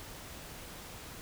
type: silence
effects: pink hiss -47 dBFS RMS until 1.21 s